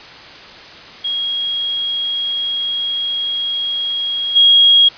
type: tone with level steps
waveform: sine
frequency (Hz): 3285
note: G#7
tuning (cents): -20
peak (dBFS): -17 / -6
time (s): 1.04-4.89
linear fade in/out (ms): 10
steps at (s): 4.35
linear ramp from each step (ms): 20
effects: white hiss -36 dBFS RMS until 4.97 s + resampled to 11025 Hz